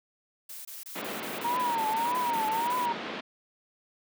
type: noise bursts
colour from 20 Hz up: blue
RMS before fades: -42 dBFS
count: 13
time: 0.49-2.858 s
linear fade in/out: 5 ms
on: 160 ms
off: 24 ms
type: band-pass noise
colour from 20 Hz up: pink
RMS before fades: -37 dBFS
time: 0.95-3.21 s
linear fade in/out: 10 ms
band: 200 to 3700 Hz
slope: 24 dB/octave
type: tone with vibrato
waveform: sine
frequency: 932.3 Hz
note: A#5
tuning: in tune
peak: -26 dBFS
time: 1.44-2.93 s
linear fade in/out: 10 ms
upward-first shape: triangle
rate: 1.7 Hz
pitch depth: 140 cents each way
effects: none